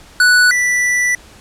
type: tone pair in turn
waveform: square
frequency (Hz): 1480 / 1970.4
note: F#6 / B6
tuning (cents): 0 / -5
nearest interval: perfect fourth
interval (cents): 495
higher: second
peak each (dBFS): -8 / -13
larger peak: first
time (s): 0.2-0.51 / 0.51-1.15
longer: second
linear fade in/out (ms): 2
effects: pink hiss -42 dBFS RMS until 1.4 s + low-pass 10000 Hz 12 dB/octave